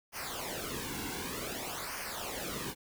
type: noise with flanger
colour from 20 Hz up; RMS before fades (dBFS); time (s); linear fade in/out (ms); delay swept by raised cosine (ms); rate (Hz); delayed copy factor
pink; -39; 0.12-2.75; 50; 0.26 to 1.66; 0.54; -0.75
effects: none